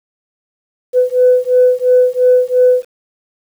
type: beating tone pair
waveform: sine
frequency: 500 / 502.9 Hz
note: B4 / B4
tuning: +21 / +31 cents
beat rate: 2.9 Hz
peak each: -10 dBFS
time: 0.93-2.85 s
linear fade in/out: 50 ms
effects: tanh soft clip ceiling 0 dBFS + 7-bit